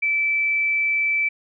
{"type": "tone", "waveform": "sine", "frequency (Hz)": 2319, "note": "D7", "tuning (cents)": -22, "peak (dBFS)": -18, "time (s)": [0.02, 1.29], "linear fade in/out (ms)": 10, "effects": []}